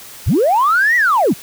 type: linear two-way sweep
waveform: sine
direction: up then down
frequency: 46.86 to 1980 to 120.7 Hz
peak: -9 dBFS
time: 0.26-1.34 s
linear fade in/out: 20 ms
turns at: 0.96 s
effects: tanh soft clip ceiling -6 dBFS + white hiss -36 dBFS RMS until 1.42 s